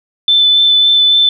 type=tone with vibrato; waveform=sine; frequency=3520 Hz; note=A7; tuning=in tune; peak=-6 dBFS; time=0.28-1.29 s; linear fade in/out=2 ms; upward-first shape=sine; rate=3.6 Hz; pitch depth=10 cents each way; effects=none